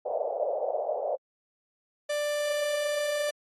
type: band-pass noise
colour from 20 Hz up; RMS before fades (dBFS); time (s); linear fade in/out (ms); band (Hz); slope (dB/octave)
white; -30; 0.05-1.16; 10; 510 to 680; 48
type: tone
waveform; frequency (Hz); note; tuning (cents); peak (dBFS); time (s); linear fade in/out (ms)
45% pulse; 590; D5; +8; -27; 2.09-3.31; 10
effects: AAC 32 kbps